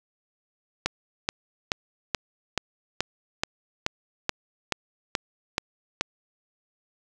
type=click train; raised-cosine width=0.2 ms; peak=-6 dBFS; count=13; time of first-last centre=0.86-6.01 s; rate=2.33 Hz; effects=none